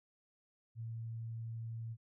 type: tone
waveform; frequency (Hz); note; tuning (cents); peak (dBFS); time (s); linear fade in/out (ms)
sine; 114; A#2; -38; -40; 0.75-1.97; 50
effects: none